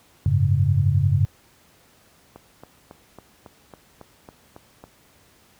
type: chord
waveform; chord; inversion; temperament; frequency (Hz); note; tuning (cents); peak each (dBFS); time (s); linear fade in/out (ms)
sine; F# suspended second; none; equal; 92.5 / 103.83 / 138.59; F#2 / G#2 / C#3; 0 / 0 / 0; -20; 0.26-1.25; 0
type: click train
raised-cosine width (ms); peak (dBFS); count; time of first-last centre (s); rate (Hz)
1; -26; 10; 2.36-4.839; 3.63
effects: pink hiss -56 dBFS RMS until 5.59 s + high-pass 60 Hz 12 dB/octave